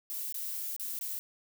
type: noise with dropouts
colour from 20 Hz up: violet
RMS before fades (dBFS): -37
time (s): 0.1-1.19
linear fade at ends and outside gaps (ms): 0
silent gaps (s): 0.325-0.343 / 0.764-0.797 / 0.99-1.011
effects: none